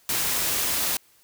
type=noise; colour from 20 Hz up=white; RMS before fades=-25 dBFS; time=0.09-0.97 s; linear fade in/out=2 ms; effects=white hiss -59 dBFS RMS until 1.23 s